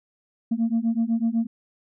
sine beating tone pair, 225 / 233 Hz, A3 / A#3, +39 / -1 cents, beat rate 8 Hz, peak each -22 dBFS, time 0.51-1.47 s, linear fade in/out 10 ms, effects tanh soft clip ceiling -16 dBFS

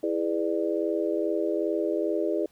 sine chord, E dominant seventh, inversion none, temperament just, 329.6 / 412 / 494.4 / 593.3 Hz, E4 / G#4 / B4 / D5, 0 / -14 / +2 / +18 cents, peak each -28 / -29 / -33 / -30 dBFS, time 0.03-2.46 s, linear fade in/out 5 ms, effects pink hiss -63 dBFS RMS until 2.51 s

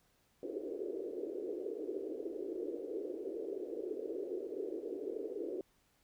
white band-pass noise, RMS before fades -41 dBFS, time 0.43-5.61 s, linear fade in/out 2 ms, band 320 to 470 Hz, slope 48 dB/octave, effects pink hiss -73 dBFS RMS until 6.03 s

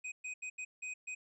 square tone bursts at uneven times, 2505 Hz, D#7, 11 cents sharp, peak -40 dBFS, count 6, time 0.04-0.12 / 0.24-0.34 / 0.42-0.5 / 0.58-0.65 / 0.82-0.94 / 1.07-1.15 s, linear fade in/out 10 ms, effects resampled to 24000 Hz

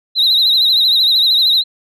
sine tone with vibrato, 3900 Hz, B7, 23 cents flat, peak -7 dBFS, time 0.15-1.64 s, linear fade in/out 50 ms, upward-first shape triangle, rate 13 Hz, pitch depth 110 cents each way, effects tanh soft clip ceiling -7 dBFS

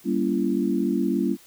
sine chord, G diminished seventh, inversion none, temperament just, 196 / 235.2 / 282.2 / 338.7 Hz, G3 / Bb3 / Db4 / Fb4, 0 / +16 / +31 / +47 cents, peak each -26 dBFS, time 0.04-1.37 s, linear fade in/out 50 ms, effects white hiss -52 dBFS RMS until 1.46 s

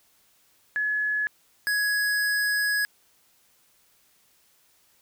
sine / square tone pair in turn, 1700 / 1671.8 Hz, G#6 / G#6, +40 / +11 cents, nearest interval unison, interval 29 cents, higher first, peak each -23 dBFS, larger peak neither, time 0.76-1.27 / 1.67-2.85 s, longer second, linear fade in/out 0 ms, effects white hiss -63 dBFS RMS until 5.01 s

